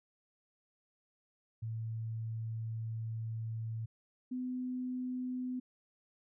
sine tone pair in turn, 112.5 / 252.6 Hz, A2 / B3, +39 / +39 cents, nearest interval octave + major second, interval 1400 cents, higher second, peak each -36 / -35 dBFS, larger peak second, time 1.62-3.86 / 4.31-5.6 s, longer first, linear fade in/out 10 ms, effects none

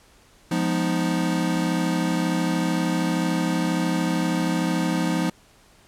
square chord, F half-diminished seventh, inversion none, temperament equal with one note detuned, 174.61 / 207.7 / 249.1 / 311.1 Hz, F3 / Ab3 / Cb4 / Eb4, 0 / 0 / +15 / 0 cents, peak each -25 / -31 / -29 / -27 dBFS, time 0.51-5.3 s, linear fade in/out 5 ms, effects pink hiss -55 dBFS RMS until 5.87 s + low-pass 11000 Hz 12 dB/octave

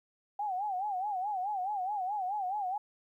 sine tone with vibrato, 784 Hz, G5, in tune, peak -31 dBFS, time 0.39-2.78 s, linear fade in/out 5 ms, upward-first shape sine, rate 4.7 Hz, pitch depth 140 cents each way, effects 12-bit

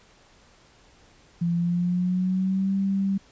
sine tone with pitch glide, 170.9 to 195.18 Hz, F3 to G3, -37 to -7 cents, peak -21 dBFS, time 1.41-3.18 s, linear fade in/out 10 ms, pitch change +230 cents, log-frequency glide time 1.55-2.75 s, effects pink hiss -56 dBFS RMS until 3.31 s + resampled to 16000 Hz

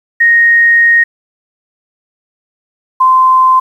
sine tone pair in turn, 1864.7 / 1036 Hz, A#6 / C6, 0 / -17 cents, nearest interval minor seventh, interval 1017 cents, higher first, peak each -4 dBFS, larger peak neither, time 0.2-1.04 / 3-3.6 s, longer first, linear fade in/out 10 ms, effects 7-bit

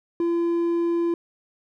sine tone with hard clipping, 340 Hz, F4, 46 cents flat, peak -21 dBFS, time 0.2-1.14 s, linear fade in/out 2 ms, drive 3 dB, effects none

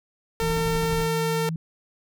brown noise with tremolo, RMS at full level -30 dBFS, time 0.4-1.08 s, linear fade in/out 20 ms, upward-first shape sine, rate 12 Hz, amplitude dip 55%
sawtooth tone, 453.2 Hz, A#4, 49 cents flat, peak -20 dBFS, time 0.4-1.49 s, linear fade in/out 0 ms
sine tone with pitch glide, 163.9 to 162.11 Hz, E3 to E3, -10 to -29 cents, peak -26 dBFS, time 0.42-1.56 s, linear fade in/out 2 ms, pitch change -19 cents, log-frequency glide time 0.85-1.08 s
effects none

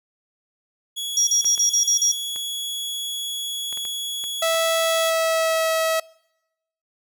sawtooth tone, 3361 Hz, G#7, 20 cents sharp, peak -23 dBFS, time 0.96-5.11 s, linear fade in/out 20 ms
sine tone bursts, 5680 Hz, F8, 28 cents sharp, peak -16 dBFS, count 7, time 1.17-2.116 s, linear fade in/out 2 ms, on 100 ms, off 41 ms
clicks, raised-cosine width 0.3 ms, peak -23 dBFS, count 8, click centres 1.446 / 1.578 / 2.361 / 3.727 / 3.774 / 3.852 / 4.24 / 4.544 s
sawtooth tone with pitch glide, 655 to 646 Hz, E5 to E5, -11 to -35 cents, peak -15 dBFS, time 4.42-6 s, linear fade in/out 5 ms, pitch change -24 cents, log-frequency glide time 4.78-5.71 s
effects noise-tail reverb RT60 0.9 s tail -25 dB re dry

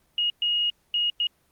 sine tone bursts at uneven times, 2874 Hz, F7, 49 cents sharp, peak -21 dBFS, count 4, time 0.18-0.3 / 0.42-0.7 / 0.94-1.1 / 1.2-1.27 s, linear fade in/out 2 ms, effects pink hiss -66 dBFS RMS until 1.51 s + Opus 24 kbps

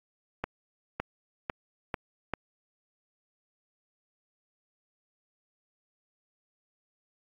accelerating click train, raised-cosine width 0.5 ms, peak -15 dBFS, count 5, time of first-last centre 0.44-2.337 s, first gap 560 ms, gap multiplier 0.89, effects AAC 48 kbps

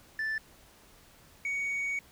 sine tone pair in turn, 1760 / 2239 Hz, A6 / C#7, 0 / +17 cents, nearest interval major third, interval 417 cents, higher second, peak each -27 dBFS, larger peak neither, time 0.19-0.38 / 1.45-1.99 s, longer second, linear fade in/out 2 ms, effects tanh soft clip ceiling -29 dBFS + pink hiss -58 dBFS RMS until 2.11 s

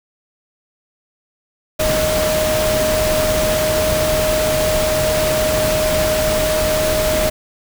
sine tone in noise, 621 Hz, D#5, 3 cents flat, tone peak -16 dBFS, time 1.79-7.3 s, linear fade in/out 10 ms, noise pink, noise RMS -20 dBFS, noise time 1.79-7.3 s, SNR +1 dB, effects none

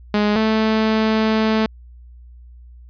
sawtooth tone pair in turn, 208.6 / 219.1 Hz, G#3 / A3, +8 / -7 cents, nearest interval minor second, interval 85 cents, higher second, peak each -11 dBFS, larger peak neither, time 0.14-0.36 / 0.36-1.66 s, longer second, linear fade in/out 2 ms, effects added 60 Hz sine -39 dBFS peak until 2.89 s + resampled to 11025 Hz

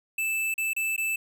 square tone with dropouts, 2637 Hz, E7, in tune, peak -26 dBFS, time 0.18-1.16 s, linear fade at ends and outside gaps 5 ms, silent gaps 0.541-0.579 / 0.734-0.764 / 0.964-0.978 s, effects none

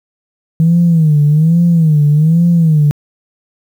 sine tone with vibrato, 159 Hz, D#3, 38 cents sharp, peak -5 dBFS, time 0.6-2.91 s, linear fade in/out 0 ms, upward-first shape sine, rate 1.2 Hz, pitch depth 140 cents each way, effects tanh soft clip ceiling -2 dBFS + 7-bit

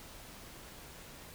silence, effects pink hiss -51 dBFS RMS until 1.34 s

